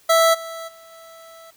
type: tone with level steps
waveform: 25% pulse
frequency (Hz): 658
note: E5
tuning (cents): -3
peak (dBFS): -9 / -27 / -40 / -38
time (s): 0.09-1.51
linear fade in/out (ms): 10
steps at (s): 0.33 / 0.67 / 0.91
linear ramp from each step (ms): 20
effects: white hiss -55 dBFS RMS until 1.56 s